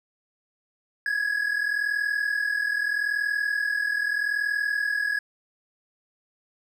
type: tone pair together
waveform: triangle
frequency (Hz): 1661.2 / 1702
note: G#6 / G#6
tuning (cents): 0 / +42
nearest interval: unison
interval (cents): 42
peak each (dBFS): -23 / -27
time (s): 1.06-5.19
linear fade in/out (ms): 2
effects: none